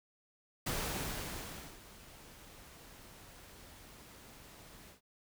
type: noise with ADSR envelope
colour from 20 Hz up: pink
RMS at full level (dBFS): -36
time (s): 0.66-5.01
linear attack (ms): 8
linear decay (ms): 1100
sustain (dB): -19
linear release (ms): 120
effects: none